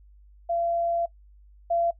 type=tone pair in turn; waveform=sine; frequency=682 / 682 Hz; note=F5 / F5; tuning=-41 / -41 cents; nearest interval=unison; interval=0 cents; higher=neither; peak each=-23 / -21 dBFS; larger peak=second; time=0.49-1.06 / 1.7-1.91 s; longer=first; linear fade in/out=10 ms; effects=noise-tail reverb RT60 0.1 s tail -18 dB re dry + added 50 Hz sine -50 dBFS peak until 1.99 s